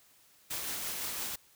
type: noise with tremolo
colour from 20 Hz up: white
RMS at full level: -36 dBFS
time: 0.5-1.36 s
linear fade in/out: 10 ms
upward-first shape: sine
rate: 5.9 Hz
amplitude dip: 25%
effects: white hiss -63 dBFS RMS until 1.55 s